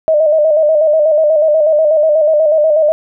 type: tone with vibrato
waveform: sine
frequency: 617 Hz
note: D#5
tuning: 15 cents flat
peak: -7 dBFS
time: 0.08-2.92 s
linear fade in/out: 0 ms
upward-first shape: square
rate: 8.2 Hz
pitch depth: 56 cents each way
effects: none